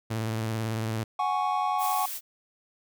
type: tone with vibrato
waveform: sawtooth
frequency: 111.3 Hz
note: A2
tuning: 20 cents sharp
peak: -24 dBFS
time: 0.1-1.04 s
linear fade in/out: 10 ms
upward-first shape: sine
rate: 18 Hz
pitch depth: 45 cents each way
type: chord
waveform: triangle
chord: F# suspended second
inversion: none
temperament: equal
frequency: 740 / 830.6 / 1108.7 Hz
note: F#5 / G#5 / C#6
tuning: 0 / 0 / 0 cents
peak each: -27 dBFS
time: 1.19-2.06 s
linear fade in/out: 5 ms
type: noise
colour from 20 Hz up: blue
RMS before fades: -35 dBFS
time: 1.78-2.21 s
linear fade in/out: 50 ms
effects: none